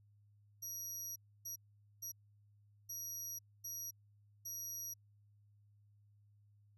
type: tone bursts at uneven times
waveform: 30% pulse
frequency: 5760 Hz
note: F#8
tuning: 47 cents flat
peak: -39 dBFS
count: 6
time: 0.62-1.16 / 1.45-1.56 / 2.02-2.12 / 2.89-3.39 / 3.64-3.91 / 4.45-4.94 s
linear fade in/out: 10 ms
effects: added 103 Hz sine -65 dBFS peak until 6.77 s